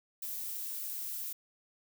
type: noise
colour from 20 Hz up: violet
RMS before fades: -39 dBFS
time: 0.22-1.33 s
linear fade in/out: 5 ms
effects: none